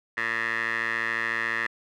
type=tone with band-pass filter; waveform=15% pulse; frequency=114 Hz; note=A#2; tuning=38 cents flat; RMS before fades=-28 dBFS; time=0.17-1.67 s; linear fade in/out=5 ms; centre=1800 Hz; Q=5.9; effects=none